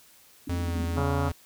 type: band-pass noise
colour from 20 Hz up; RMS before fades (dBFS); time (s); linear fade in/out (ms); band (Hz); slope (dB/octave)
pink; -38; 0.47-1.03; 2; 190 to 310; 48
type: tone with pitch glide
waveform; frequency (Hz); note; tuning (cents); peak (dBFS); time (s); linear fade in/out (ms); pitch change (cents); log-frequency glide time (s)
square; 87.1 to 84.43; F2 to E2; -4 to +42; -28; 0.49-1.32; 5; -54; 0.6-0.76
type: harmonic tone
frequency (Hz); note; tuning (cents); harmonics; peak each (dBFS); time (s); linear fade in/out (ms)
140.3; C#3; +21; 1 / 2 / 3 / 4 / 5 / 6 / 7 / 8 / 9 / 10; -30 / -33 / -35 / -36 / -37 / -38 / -38 / -39 / -40 / -40; 0.96-1.3; 20
effects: white hiss -56 dBFS RMS until 1.45 s